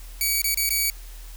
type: tone with dropouts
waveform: 5% pulse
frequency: 2268 Hz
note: C#7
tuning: 39 cents sharp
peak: -11 dBFS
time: 0.21-0.9 s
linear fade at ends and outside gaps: 1 ms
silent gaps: 0.418-0.442 / 0.545-0.573 / 0.692-0.705 s
effects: added 40 Hz sine -37 dBFS peak until 1.36 s + white hiss -48 dBFS RMS until 1.36 s